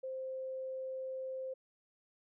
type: tone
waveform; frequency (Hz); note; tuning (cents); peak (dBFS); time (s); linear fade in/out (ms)
sine; 523.3; C5; 0; -38; 0.03-1.54; 10
effects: none